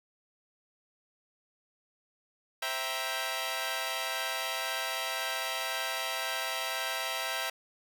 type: chord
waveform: 10% pulse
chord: C dominant seventh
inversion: none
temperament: equal with one note detuned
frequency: 523.3 / 659.3 / 784 / 947 Hz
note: C5 / E5 / G5 / Bb5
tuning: 0 / 0 / 0 / +27 cents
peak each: -32 / -27 / -30 / -29 dBFS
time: 2.62-7.5 s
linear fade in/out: 5 ms
effects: none